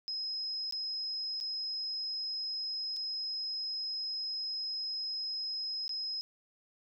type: tone with dropouts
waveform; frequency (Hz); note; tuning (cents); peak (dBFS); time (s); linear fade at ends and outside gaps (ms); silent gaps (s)
sine; 5110; D#8; +45; -34; 0.08-6.21; 0; 0.71-0.724 / 1.402-1.41 / 2.964-2.968 / 5.88-5.893
effects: none